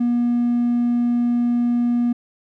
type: tone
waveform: triangle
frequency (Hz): 240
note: B3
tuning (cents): -49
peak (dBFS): -13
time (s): 0-2.13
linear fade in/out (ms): 10
effects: tanh soft clip ceiling -11 dBFS